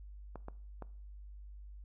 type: clicks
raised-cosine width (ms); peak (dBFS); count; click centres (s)
1; -30; 3; 0.357 / 0.484 / 0.823
effects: noise-tail reverb RT60 0.5 s tail -20 dB re dry + added 50 Hz sine -47 dBFS peak until 1.84 s

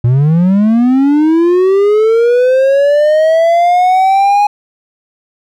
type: linear sweep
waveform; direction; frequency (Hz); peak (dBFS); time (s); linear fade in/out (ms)
triangle; up; 115.4 to 830.6; -4; 0.04-4.47; 5
effects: none

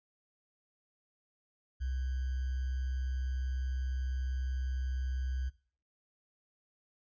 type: tone with sample-and-hold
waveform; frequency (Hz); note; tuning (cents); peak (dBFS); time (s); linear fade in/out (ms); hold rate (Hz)
sine; 64.7; C2; -19; -32; 1.8-5.5; 20; 1575
effects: noise-tail reverb RT60 0.5 s tail -20 dB re dry + resampled to 16000 Hz

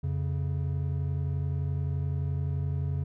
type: tone pair together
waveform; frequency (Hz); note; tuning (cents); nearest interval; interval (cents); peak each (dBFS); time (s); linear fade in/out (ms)
triangle; 87.3 / 138.9; F2 / C#3; 0 / +4; minor sixth; 804; -28; 0.03-3.04; 10
effects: none

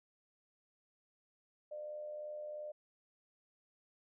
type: tone with amplitude modulation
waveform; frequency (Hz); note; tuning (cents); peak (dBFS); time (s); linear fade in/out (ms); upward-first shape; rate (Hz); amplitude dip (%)
sine; 600; D5; +37; -40; 1.71-2.72; 10; sine; 82.9; 40
effects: none

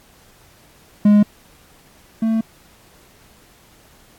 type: tone pair in turn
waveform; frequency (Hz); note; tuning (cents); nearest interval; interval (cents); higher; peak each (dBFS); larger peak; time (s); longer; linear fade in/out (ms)
triangle; 207.4 / 223.4; G#3 / A3; -2 / +27; minor second; 129; second; -6 / -13; first; 1.05-1.23 / 2.22-2.41; second; 5
effects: pink hiss -51 dBFS RMS until 4.18 s + AAC 64 kbps

